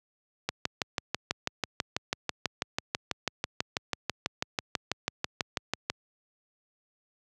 click train, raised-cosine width 0.2 ms, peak -10 dBFS, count 34, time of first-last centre 0.49-5.9 s, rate 6.1 Hz, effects high-pass 80 Hz 12 dB/octave

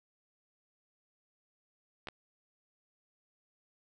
clicks, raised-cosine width 0.3 ms, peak -25 dBFS, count 2, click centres 2.072 / 2.086 s, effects 11-bit

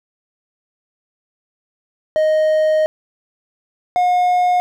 triangle tone pair in turn, 622.3 / 719.8 Hz, D#5 / F#5, 0 / -48 cents, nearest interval minor third, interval 252 cents, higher second, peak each -10 / -10 dBFS, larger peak neither, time 2.16-2.86 / 3.96-4.6 s, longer first, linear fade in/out 0 ms, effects none

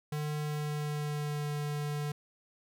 square tone with pitch glide, 150.1 to 147.44 Hz, D3 to D3, +38 to +7 cents, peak -33 dBFS, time 0.12-2.12 s, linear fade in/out 5 ms, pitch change -31 cents, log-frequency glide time 0.36-1.52 s, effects none

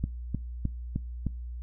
click train, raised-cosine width 5 ms, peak -16 dBFS, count 5, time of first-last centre 0.04-1.267 s, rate 3.26 Hz, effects noise-tail reverb RT60 0.3 s tail -23 dB re dry + added 60 Hz sine -35 dBFS peak until 1.62 s

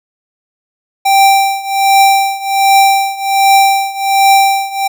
square tone with tremolo, 784 Hz, G5, in tune, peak -4 dBFS, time 1.05-4.88 s, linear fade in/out 10 ms, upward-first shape triangle, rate 1.3 Hz, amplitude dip 90%, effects none

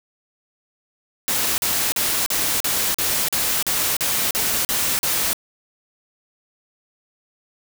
white noise bursts, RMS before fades -21 dBFS, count 12, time 1.28-5.331 s, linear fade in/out 0 ms, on 300 ms, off 41 ms, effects none

